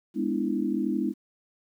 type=chord; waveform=sine; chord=E dominant seventh; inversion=first; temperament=just; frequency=206 / 247.2 / 296.7 / 329.6 Hz; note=G#3 / B3 / D4 / E4; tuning=-14 / +2 / +18 / 0 cents; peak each=-30 dBFS; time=0.14-1.14 s; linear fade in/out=50 ms; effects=10-bit